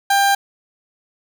30% pulse tone, 795 Hz, G5, 24 cents sharp, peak -10 dBFS, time 0.1-0.35 s, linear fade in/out 5 ms, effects none

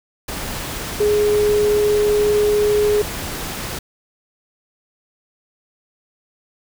sine tone in noise, 417.7 Hz, G#4, 10 cents sharp, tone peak -13 dBFS, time 1-3.02 s, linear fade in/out 5 ms, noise pink, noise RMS -27 dBFS, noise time 0.28-3.79 s, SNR +11 dB, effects none

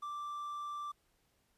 triangle tone with quantisation, 1174.7 Hz, D6, in tune, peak -37 dBFS, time 0.02-0.92 s, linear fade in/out 10 ms, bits 11, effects pink hiss -75 dBFS RMS until 1.57 s + resampled to 32000 Hz

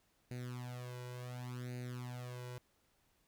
sawtooth tone with flanger, 124 Hz, B2, 7 cents sharp, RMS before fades -45 dBFS, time 0.31-2.58 s, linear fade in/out 0 ms, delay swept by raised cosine 0.45 to 2.05 ms, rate 0.69 Hz, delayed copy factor +0.85, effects pink hiss -75 dBFS RMS until 3.27 s

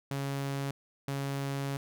sawtooth tone pair in turn, 138.59 / 138.59 Hz, C#3 / C#3, 0 / 0 cents, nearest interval unison, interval 0 cents, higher neither, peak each -28 dBFS, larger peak neither, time 0.11-0.71 / 1.08-1.77 s, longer second, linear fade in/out 2 ms, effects none

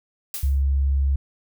blue noise with exponential decay, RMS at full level -27 dBFS, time 0.34-0.62 s, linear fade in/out 2 ms, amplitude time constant 60 ms
sine tone, 68.7 Hz, C#2, 15 cents flat, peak -17 dBFS, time 0.43-1.16 s, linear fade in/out 5 ms
effects none

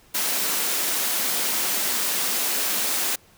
white high-pass noise, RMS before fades -24 dBFS, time 0.14-3.16 s, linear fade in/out 10 ms, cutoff 180 Hz, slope 48 dB/octave, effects pink hiss -55 dBFS RMS until 3.37 s

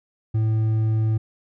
triangle tone with hard clipping, 110 Hz, A2, in tune, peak -19 dBFS, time 0.34-1.18 s, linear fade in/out 10 ms, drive 7 dB, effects none

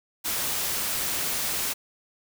white noise, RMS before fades -28 dBFS, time 0.24-1.74 s, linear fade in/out 20 ms, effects none

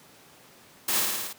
white noise with echo, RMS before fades -26 dBFS, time 0.88-1 s, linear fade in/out 5 ms, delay 55 ms, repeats 6, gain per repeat -2 dB, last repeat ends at 1.33 s, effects pink hiss -53 dBFS RMS until 1.38 s + high-pass 150 Hz 12 dB/octave

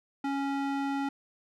square tone with band-pass filter, 277.2 Hz, C#4, in tune, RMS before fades -31 dBFS, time 0.24-1.09 s, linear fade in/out 5 ms, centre 750 Hz, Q 0.61, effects none

